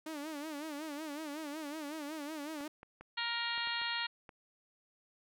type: tone with vibrato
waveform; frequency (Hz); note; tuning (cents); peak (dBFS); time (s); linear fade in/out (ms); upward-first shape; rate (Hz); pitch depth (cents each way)
sawtooth; 301.3; D4; +44; -36; 0.06-2.68; 5; sine; 5.4; 110
type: clicks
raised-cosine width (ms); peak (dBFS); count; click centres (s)
0.5; -35; 7; 2.608 / 2.831 / 3.01 / 3.578 / 3.673 / 3.816 / 4.292
type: harmonic tone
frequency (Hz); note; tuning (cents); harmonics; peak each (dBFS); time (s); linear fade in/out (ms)
468.9; A#4; +10; 2 / 3 / 4 / 5 / 6 / 7 / 8 / 9; -42 / -42 / -40 / -45 / -42 / -43 / -45 / -42; 3.17-4.07; 10
effects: none